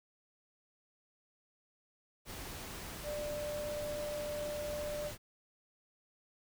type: tone in noise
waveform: sine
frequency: 593 Hz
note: D5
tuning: 17 cents sharp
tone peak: -37 dBFS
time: 3.03-5.12 s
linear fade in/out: 50 ms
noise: pink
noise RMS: -45 dBFS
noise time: 2.25-5.18 s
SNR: +5 dB
effects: none